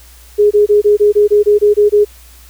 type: tone bursts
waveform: sine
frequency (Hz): 415.3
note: G#4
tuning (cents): 0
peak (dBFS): -5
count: 11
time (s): 0.38-2.05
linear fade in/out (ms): 20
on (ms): 130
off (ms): 24
effects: added 60 Hz sine -39 dBFS peak until 2.49 s + white hiss -43 dBFS RMS until 2.49 s